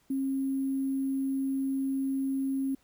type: tone with sample-and-hold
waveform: sine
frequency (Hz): 270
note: C#4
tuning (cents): -45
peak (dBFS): -27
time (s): 0.1-2.75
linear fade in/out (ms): 5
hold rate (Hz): 11025
effects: pink hiss -67 dBFS RMS until 2.83 s